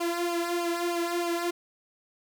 sawtooth tone with flanger, 344.2 Hz, F4, 25 cents flat, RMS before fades -29 dBFS, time 0-1.51 s, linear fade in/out 10 ms, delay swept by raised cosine 0.51 to 2.61 ms, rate 3.2 Hz, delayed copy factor -0.85, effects none

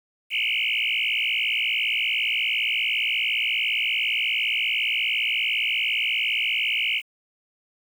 sine tone with frequency modulation, 2600 Hz, E7, 24 cents flat, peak -21 dBFS, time 0.3-7.02 s, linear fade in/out 50 ms, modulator 57.3 Hz, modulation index 7.4, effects 8-bit

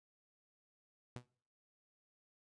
sawtooth tone with exponential decay, 122.8 Hz, B2, 9 cents flat, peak -38 dBFS, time 1.16-1.26 s, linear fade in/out 0 ms, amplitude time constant 21 ms, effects noise-tail reverb RT60 0.5 s tail -23 dB re dry + resampled to 22050 Hz

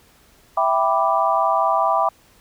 sine chord, E minor seventh, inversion none, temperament equal, 659.3 / 784 / 987.8 / 1174.7 Hz, E5 / G5 / B5 / D6, 0 / 0 / 0 / 0 cents, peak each -21 dBFS, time 0.57-2.09 s, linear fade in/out 5 ms, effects pink hiss -54 dBFS RMS until 2.4 s

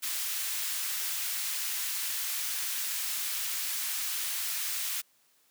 white high-pass noise, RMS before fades -33 dBFS, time 0.02-5.02 s, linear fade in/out 20 ms, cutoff 1500 Hz, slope 12 dB/octave, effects white hiss -67 dBFS RMS until 5.5 s + high-pass 150 Hz 12 dB/octave

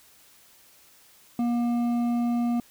triangle tone with hard clipping, 238.3 Hz, A#3, 38 cents sharp, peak -24 dBFS, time 1.39-2.6 s, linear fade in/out 2 ms, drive 11 dB, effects white hiss -56 dBFS RMS until 2.7 s

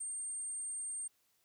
sine tone, 8690 Hz, C#9, 35 cents flat, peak -38 dBFS, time 0-1.08 s, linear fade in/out 10 ms, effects white hiss -75 dBFS RMS until 1.44 s

